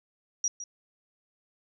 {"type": "tone with echo", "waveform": "sine", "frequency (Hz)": 5750, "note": "F8", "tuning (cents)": 50, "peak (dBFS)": -24, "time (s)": [0.44, 0.48], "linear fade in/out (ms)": 2, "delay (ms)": 160, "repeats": 1, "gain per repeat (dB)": -12, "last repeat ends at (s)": 0.64, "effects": []}